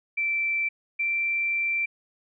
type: tone pair in turn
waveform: sine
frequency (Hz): 2336 / 2349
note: D7 / D7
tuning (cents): -10 / 0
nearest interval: unison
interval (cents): 10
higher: second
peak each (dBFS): -23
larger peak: neither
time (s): 0.17-0.69 / 0.99-1.86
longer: second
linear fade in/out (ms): 10
effects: none